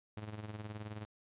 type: tone with tremolo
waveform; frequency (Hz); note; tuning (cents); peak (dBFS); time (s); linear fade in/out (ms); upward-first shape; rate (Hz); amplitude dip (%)
sawtooth; 106.3; G#2; +41; -36; 0.17-1.05; 0; sine; 19; 65
effects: resampled to 8000 Hz